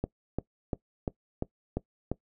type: click train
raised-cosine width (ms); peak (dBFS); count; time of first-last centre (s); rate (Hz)
2; -16; 7; 0.04-2.116; 2.89
effects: noise-tail reverb RT60 0.1 s tail -20 dB re dry